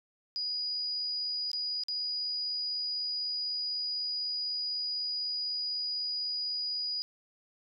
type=tone with dropouts; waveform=sine; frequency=4912 Hz; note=D#8; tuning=23 cents flat; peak=-31 dBFS; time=0.36-7.02 s; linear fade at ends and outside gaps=0 ms; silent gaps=1.516-1.532 / 1.836-1.884 s; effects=none